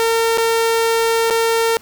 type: tone with dropouts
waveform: sawtooth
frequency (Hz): 456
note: A#4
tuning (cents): -38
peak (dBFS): -10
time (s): 0-1.77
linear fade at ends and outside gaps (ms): 0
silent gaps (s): 0.374-0.381 / 1.301-1.307
effects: pink hiss -45 dBFS RMS until 1.81 s